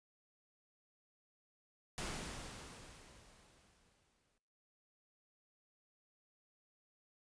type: noise with exponential decay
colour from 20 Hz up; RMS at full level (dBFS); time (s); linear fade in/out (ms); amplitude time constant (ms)
pink; -41; 1.98-4.38; 0; 520
effects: noise-tail reverb RT60 0.9 s tail -19 dB re dry + resampled to 22050 Hz